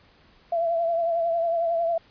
sine tone with vibrato, 673 Hz, E5, 36 cents sharp, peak -21 dBFS, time 0.52-1.98 s, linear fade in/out 5 ms, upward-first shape triangle, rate 11 Hz, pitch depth 49 cents each way, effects pink hiss -57 dBFS RMS until 2.1 s + resampled to 11025 Hz

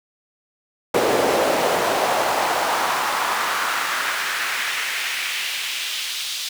brown noise with high-pass filter sweep, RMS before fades -22 dBFS, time 0.94-6.49 s, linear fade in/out 5 ms, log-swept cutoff 430 to 3800 Hz, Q 1.8, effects none

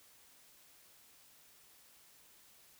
silence, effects white hiss -63 dBFS RMS until 2.79 s

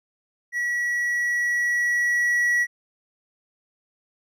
triangle tone with level ramp, 1931 Hz, B6, 39 cents flat, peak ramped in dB -21 to -16 dBFS, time 0.52-2.67 s, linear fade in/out 50 ms, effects none

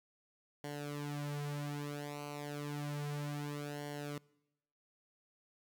sawtooth tone with flanger, 145.8 Hz, D3, 12 cents flat, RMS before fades -41 dBFS, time 0.64-4.18 s, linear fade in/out 0 ms, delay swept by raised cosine 0.79 to 6.29 ms, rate 0.31 Hz, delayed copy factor -0.8, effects noise-tail reverb RT60 0.9 s tail -24 dB re dry

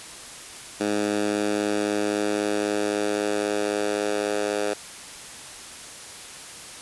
10% pulse tone with high-pass filter sweep, 103.8 Hz, G#2, in tune, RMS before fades -25 dBFS, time 0.8-4.74 s, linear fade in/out 10 ms, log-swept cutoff 270 to 440 Hz, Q 1.6, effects white hiss -40 dBFS RMS until 6.81 s + resampled to 24000 Hz

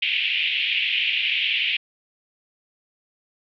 white band-pass noise, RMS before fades -23 dBFS, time 0.02-1.77 s, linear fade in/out 5 ms, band 2300 to 3100 Hz, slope 48 dB/octave, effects none

